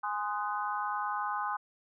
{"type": "chord", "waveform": "sine", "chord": "Ab dominant seventh", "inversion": "none", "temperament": "just", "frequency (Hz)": [830.6, 1038.3, 1245.9, 1495.1], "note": ["Ab5", "C6", "Eb6", "Gb6"], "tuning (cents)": [0, -14, 2, 18], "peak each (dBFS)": [-35, -36, -36, -40], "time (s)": [0.03, 1.57], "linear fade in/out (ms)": 10, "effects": []}